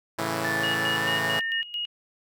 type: chord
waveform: 5% pulse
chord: A major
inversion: none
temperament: equal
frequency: 110 / 138.59 / 164.81 Hz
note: A2 / C#3 / E3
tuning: 0 / 0 / 0 cents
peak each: -20 / -22 / -19 dBFS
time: 0.18-1.4 s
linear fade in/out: 10 ms
type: tone with pitch glide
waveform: sine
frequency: 1756 to 1821.1 Hz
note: A6 to A#6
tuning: -4 to -41 cents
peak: -26 dBFS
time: 0.44-1.62 s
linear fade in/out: 10 ms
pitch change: +63 cents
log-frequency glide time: 0.98-1.11 s
type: tone with tremolo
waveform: sine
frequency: 2878 Hz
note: F#7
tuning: 49 cents flat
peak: -27 dBFS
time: 0.63-1.86 s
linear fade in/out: 10 ms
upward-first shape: square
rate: 4.5 Hz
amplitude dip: 75%
effects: none